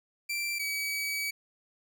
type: tone pair in turn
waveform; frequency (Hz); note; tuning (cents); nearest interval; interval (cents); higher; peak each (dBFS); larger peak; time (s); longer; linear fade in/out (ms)
sawtooth; 2349 / 2279; D7 / C#7; 0 / +47; minor second; 53; first; -27; neither; 0.29-0.59 / 0.59-1.31; second; 10
effects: none